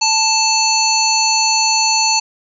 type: harmonic tone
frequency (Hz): 880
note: A5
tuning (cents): 0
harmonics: 1 / 3 / 5 / 7 / 8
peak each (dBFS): -17 / -20 / -16 / -19 / -22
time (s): 0.01-2.2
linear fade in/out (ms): 10
effects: none